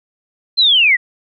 sine linear sweep, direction down, 4186 to 1864.7 Hz, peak -8 dBFS, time 0.57-0.97 s, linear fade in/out 20 ms, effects none

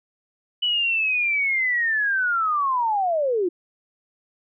sine linear sweep, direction down, 2979 to 333.2 Hz, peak -19 dBFS, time 0.62-3.49 s, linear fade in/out 10 ms, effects none

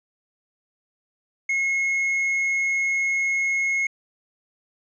triangle tone with tanh clipping, 2168 Hz, C#7, 39 cents flat, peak -21 dBFS, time 1.49-3.87 s, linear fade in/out 5 ms, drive 8 dB, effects resampled to 16000 Hz

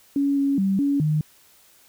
sine tone with pitch steps, 280.7 / 278 / 194.1 / 282.3 / 152.9 Hz, C#4 / C#4 / G3 / C#4 / D#3, +22 / +5 / -17 / +32 / -30 cents, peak -18 dBFS, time 0.16-1.21 s, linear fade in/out 2 ms, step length 210 ms, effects white hiss -55 dBFS RMS until 1.88 s

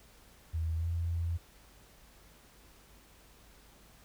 sine tone with pitch glide, 81.1 to 84.54 Hz, E2 to E2, -28 to +44 cents, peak -30 dBFS, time 0.53-1.38 s, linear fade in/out 20 ms, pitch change +72 cents, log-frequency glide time 0.77-0.88 s, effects added 50 Hz sine -62 dBFS peak until 4.04 s + pink hiss -60 dBFS RMS until 4.04 s

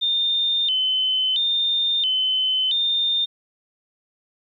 sine tone with vibrato, 3322 Hz, G#7, in tune, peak -18 dBFS, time 0.01-3.26 s, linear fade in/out 20 ms, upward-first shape square, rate 0.74 Hz, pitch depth 150 cents each way, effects 10-bit

